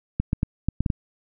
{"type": "clicks", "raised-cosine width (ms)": 5, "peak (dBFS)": -9, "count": 7, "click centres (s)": [0.2, 0.331, 0.431, 0.686, 0.806, 0.862, 0.902], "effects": []}